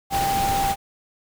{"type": "tone in noise", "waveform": "sine", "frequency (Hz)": 789, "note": "G5", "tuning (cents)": 11, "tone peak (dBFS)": -20, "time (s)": [0.1, 0.76], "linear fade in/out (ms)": 50, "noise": "pink", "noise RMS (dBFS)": -27, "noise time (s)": [0.1, 0.76], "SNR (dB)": 4, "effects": []}